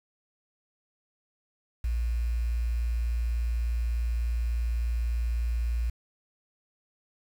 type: tone with quantisation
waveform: sine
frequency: 58.27 Hz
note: A#1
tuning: in tune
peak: -25 dBFS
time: 1.84-5.9 s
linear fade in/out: 5 ms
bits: 8
effects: none